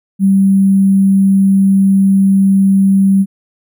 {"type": "tone with sample-and-hold", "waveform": "sine", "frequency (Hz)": 194.4, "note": "G3", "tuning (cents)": -14, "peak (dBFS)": -6, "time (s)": [0.19, 3.26], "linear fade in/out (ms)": 50, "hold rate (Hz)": 11025, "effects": []}